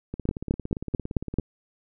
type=two click trains; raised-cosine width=3 ms; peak=-19 / -9 dBFS; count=23 / 6; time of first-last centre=0.14-1.397 / 0.29-1.386 s; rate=17.5 / 4.56 Hz; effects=none